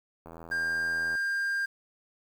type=click train; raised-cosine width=1 ms; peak=-31 dBFS; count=75; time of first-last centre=0.26-1.153 s; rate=82.9 Hz
type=tone; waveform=triangle; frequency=1600 Hz; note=G6; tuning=35 cents sharp; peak=-25 dBFS; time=0.51-1.66 s; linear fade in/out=10 ms
effects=9-bit